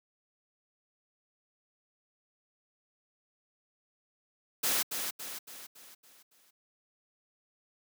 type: noise with echo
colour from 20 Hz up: white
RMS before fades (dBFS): -29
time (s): 4.63-4.83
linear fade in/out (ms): 10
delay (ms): 280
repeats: 6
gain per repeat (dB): -6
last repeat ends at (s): 6.51
effects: high-pass 200 Hz 12 dB/octave